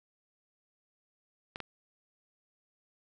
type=clicks; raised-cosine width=0.3 ms; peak=-22 dBFS; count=2; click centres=1.559 / 1.603 s; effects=none